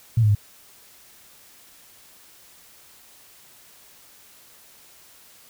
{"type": "tone with pitch steps", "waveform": "sine", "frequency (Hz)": [115, 106.3, 103], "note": ["A#2", "G#2", "G#2"], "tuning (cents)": [-23, 41, -14], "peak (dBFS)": -14, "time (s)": [0.17, 0.35], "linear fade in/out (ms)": 5, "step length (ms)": 60, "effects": ["white hiss -51 dBFS RMS until 5.49 s"]}